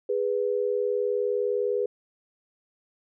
sine tone pair together, 410 / 489.9 Hz, G#4 / B4, -22 / -14 cents, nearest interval minor third, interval 308 cents, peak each -26 dBFS, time 0.09-1.86 s, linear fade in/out 5 ms, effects none

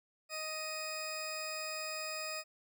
20% pulse tone pair together, 625 / 2500 Hz, D#5 / D#7, +8 / +8 cents, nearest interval 2 octaves, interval 2400 cents, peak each -37 / -36 dBFS, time 0.29-2.44 s, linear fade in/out 50 ms, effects none

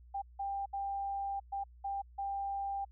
sine tone bursts at uneven times, 793 Hz, G5, 20 cents sharp, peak -34 dBFS, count 6, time 0.14-0.22 / 0.39-0.66 / 0.73-1.4 / 1.52-1.64 / 1.84-2.02 / 2.18-2.85 s, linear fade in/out 10 ms, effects added 60 Hz sine -54 dBFS peak until 2.91 s

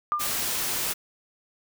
sine tone with exponential decay, 1200 Hz, D6, 37 cents sharp, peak -19 dBFS, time 0.12-0.41 s, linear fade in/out 0 ms, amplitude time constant 63 ms
white noise, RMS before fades -28 dBFS, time 0.19-0.94 s, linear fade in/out 20 ms
effects none

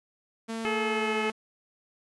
sawtooth tone with pitch glide, 225.9 to 220.5 Hz, A3 to A3, +46 to +4 cents, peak -28 dBFS, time 0.48-1.32 s, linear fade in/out 20 ms, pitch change -42 cents, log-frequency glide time 0.81-1.21 s
harmonic tone, 430 Hz, A4, 40 cents flat, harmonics 1 / 2 / 3 / 4 / 5 / 6 / 7, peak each -30 / -34 / -36 / -39 / -35 / -36 / -40 dBFS, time 0.65-1.3 s, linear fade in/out 0 ms
effects resampled to 24000 Hz + 10-bit

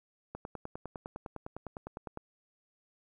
click train, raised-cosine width 1 ms, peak -26 dBFS, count 19, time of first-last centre 0.35-2.174 s, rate 9.87 Hz, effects 11-bit

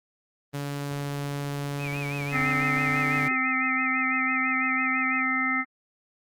sawtooth tone with pitch glide, 142.5 to 145.16 Hz, C#3 to D3, +48 to -20 cents, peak -25 dBFS, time 0.53-3.29 s, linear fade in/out 20 ms, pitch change +32 cents, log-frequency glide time 2.37-3.03 s
sine tone with vibrato, 2400 Hz, D7, 37 cents sharp, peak -34 dBFS, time 1.78-5.26 s, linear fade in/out 50 ms, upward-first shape sine, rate 6 Hz, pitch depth 110 cents each way
harmonic tone, 260 Hz, C4, 11 cents flat, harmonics 1 / 3 / 5 / 7 / 8, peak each -30 / -37 / -29 / -31 / -26 dBFS, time 2.31-5.65 s, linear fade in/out 50 ms
sine tone with exponential decay, 378.2 Hz, F#4, 38 cents sharp, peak -35 dBFS, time 3.31-3.41 s, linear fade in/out 0 ms, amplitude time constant 20 ms
effects Opus 24 kbps

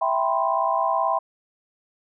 sine chord, C major seventh, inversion first, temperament equal, 659.3 / 784 / 987.8 / 1046.5 Hz, E5 / G5 / B5 / C6, 0 / 0 / 0 / 0 cents, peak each -25 dBFS, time 0.01-1.19 s, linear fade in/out 10 ms, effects none

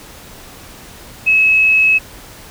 sine tone, 2577 Hz, E7, 40 cents flat, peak -8 dBFS, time 1.26-1.99 s, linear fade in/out 20 ms, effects pink hiss -37 dBFS RMS until 2.5 s

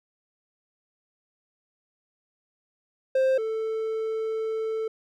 triangle tone pair in turn, 526 / 442.3 Hz, C5 / A4, +9 / +9 cents, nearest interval minor third, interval 300 cents, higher first, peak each -17 / -24 dBFS, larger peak first, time 3.15-3.38 / 3.38-4.88 s, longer second, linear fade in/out 5 ms, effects none

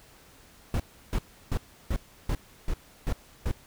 brown noise bursts, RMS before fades -26 dBFS, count 8, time 0.74-3.514 s, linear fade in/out 2 ms, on 58 ms, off 330 ms, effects pink hiss -55 dBFS RMS until 3.66 s

